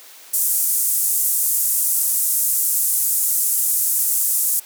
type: band-pass noise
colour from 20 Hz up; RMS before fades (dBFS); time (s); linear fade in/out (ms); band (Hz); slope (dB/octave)
white; -19; 0.33-4.6; 10; 7900 to 15000; 24
effects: white hiss -43 dBFS RMS until 4.65 s + high-pass 400 Hz 12 dB/octave